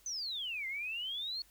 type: exponential two-way sweep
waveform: sine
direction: down then up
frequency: 6240 to 2058 to 4414 Hz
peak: -36 dBFS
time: 0.06-1.42 s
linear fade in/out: 2 ms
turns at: 0.67 s
effects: added 50 Hz sine -68 dBFS peak until 1.5 s + white hiss -65 dBFS RMS until 1.5 s